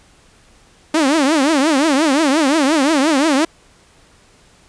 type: tone with vibrato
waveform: sawtooth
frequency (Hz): 293.7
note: D4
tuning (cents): 0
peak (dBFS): -8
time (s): 0.94-3.45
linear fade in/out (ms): 5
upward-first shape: triangle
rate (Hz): 5.7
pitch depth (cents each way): 240
effects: pink hiss -50 dBFS RMS until 4.68 s + resampled to 22050 Hz